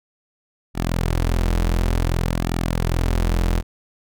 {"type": "tone with flanger", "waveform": "sawtooth", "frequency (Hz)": 42.47, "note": "F1", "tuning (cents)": -48, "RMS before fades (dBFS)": -20, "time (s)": [0.74, 3.63], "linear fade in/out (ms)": 50, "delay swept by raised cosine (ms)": [1.9, 7.7], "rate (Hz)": 0.56, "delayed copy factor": -0.55, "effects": []}